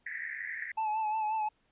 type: band-pass noise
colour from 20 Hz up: pink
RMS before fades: -39 dBFS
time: 0.06-0.72 s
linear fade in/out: 5 ms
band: 1700 to 2100 Hz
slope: 96 dB/octave
type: tone with vibrato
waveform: triangle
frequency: 866 Hz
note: A5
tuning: 28 cents flat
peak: -27 dBFS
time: 0.77-1.49 s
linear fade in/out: 10 ms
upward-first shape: sine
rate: 5.6 Hz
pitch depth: 40 cents each way
effects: pink hiss -72 dBFS RMS until 1.71 s + resampled to 8000 Hz